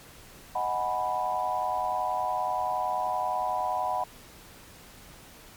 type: chord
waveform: sine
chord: G# minor seventh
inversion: second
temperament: equal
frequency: 622.3 / 740 / 830.6 / 987.8 Hz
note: D#5 / F#5 / G#5 / B5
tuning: 0 / 0 / 0 / 0 cents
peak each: -35 / -29 / -35 / -30 dBFS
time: 0.55-4.04 s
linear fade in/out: 5 ms
effects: pink hiss -50 dBFS RMS until 5.56 s + MP3 96 kbps